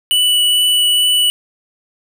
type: tone with vibrato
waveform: square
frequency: 2960 Hz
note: F#7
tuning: in tune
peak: -11 dBFS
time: 0.11-1.3 s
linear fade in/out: 0 ms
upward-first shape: triangle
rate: 2.3 Hz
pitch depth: 8 cents each way
effects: none